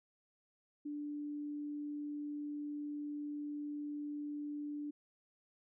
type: tone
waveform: sine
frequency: 293.7 Hz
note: D4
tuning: in tune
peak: -39 dBFS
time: 0.85-4.91 s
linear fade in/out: 10 ms
effects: none